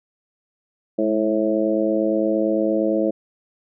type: harmonic tone with a mistuned harmonic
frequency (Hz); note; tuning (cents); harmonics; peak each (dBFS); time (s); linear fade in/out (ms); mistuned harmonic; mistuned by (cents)
108.7; A2; -21; 2 / 3 / 4 / 5 / 6; -25 / -21 / -27 / -22 / -27; 0.98-3.11; 10; 2; -39
effects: none